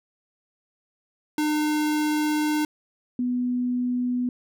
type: tone pair in turn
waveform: square / sine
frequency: 302.7 / 247.4 Hz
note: D#4 / B3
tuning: -48 / +3 cents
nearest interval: minor third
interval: 349 cents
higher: first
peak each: -22 dBFS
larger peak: neither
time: 1.38-2.65 / 3.19-4.29 s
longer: first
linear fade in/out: 2 ms
effects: none